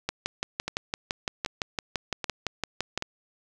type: two click trains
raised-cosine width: 0.2 ms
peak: -13 / -10 dBFS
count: 4 / 18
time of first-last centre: 0.68-3.024 / 0.09-2.976 s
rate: 1.28 / 5.89 Hz
effects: none